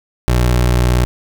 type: tone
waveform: 25% pulse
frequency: 61 Hz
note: B1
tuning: 21 cents flat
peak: -7 dBFS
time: 0.28-1.05 s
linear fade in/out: 0 ms
effects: none